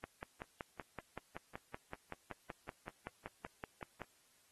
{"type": "click train", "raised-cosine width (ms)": 0.5, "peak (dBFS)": -29, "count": 22, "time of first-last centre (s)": [0.04, 4.017], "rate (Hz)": 5.28, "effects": ["white hiss -71 dBFS RMS until 4.51 s", "AAC 32 kbps"]}